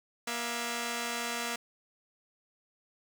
5% pulse tone pair together, 237.1 / 670.6 Hz, A#3 / E5, +30 / +30 cents, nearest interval octave + tritone, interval 1800 cents, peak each -23 / -26 dBFS, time 0.27-1.56 s, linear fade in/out 5 ms, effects none

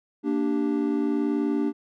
triangle chord, G minor, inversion first, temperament equal, 233.1 / 293.7 / 392 Hz, Bb3 / D4 / G4, 0 / 0 / 0 cents, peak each -26 / -22 / -28 dBFS, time 0.23-1.73 s, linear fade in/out 50 ms, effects none

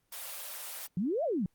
white high-pass noise, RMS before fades -41 dBFS, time 0.12-0.87 s, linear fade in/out 5 ms, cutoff 480 Hz, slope 96 dB/octave
sine exponential two-way sweep, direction up then down, 164.81 to 705 to 164.81 Hz, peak -28 dBFS, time 0.97-1.46 s, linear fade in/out 2 ms, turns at 1.24 s
effects pink hiss -75 dBFS RMS until 1.54 s + Opus 24 kbps

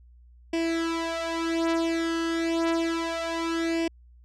sawtooth tone with flanger, 330.9 Hz, E4, 7 cents sharp, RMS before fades -27 dBFS, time 0.53-3.88 s, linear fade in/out 5 ms, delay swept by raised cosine 0.38 to 3.68 ms, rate 0.3 Hz, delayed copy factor +0.85, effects added 60 Hz sine -50 dBFS peak until 4.24 s + low-pass 6000 Hz 12 dB/octave

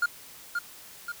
triangle tone with echo, 1414 Hz, F6, 21 cents sharp, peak -19 dBFS, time 0.02-0.06 s, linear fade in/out 5 ms, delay 530 ms, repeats 2, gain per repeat -5 dB, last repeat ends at 1.12 s, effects white hiss -48 dBFS RMS until 1.2 s

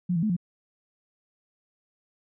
sine tone with pitch steps, 178.1 / 165.2 / 215.5 / 175.3 Hz, F3 / E3 / A3 / F3, +34 / +4 / -36 / +7 cents, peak -22 dBFS, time 0.09-0.366 s, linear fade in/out 10 ms, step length 69 ms, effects none

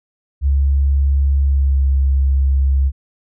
sine tone with pitch glide, 69.3 to 67.8 Hz, C#2 to C#2, 0 to -38 cents, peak -11 dBFS, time 0.41-2.92 s, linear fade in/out 50 ms, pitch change -38 cents, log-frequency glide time 1.42-1.85 s, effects none

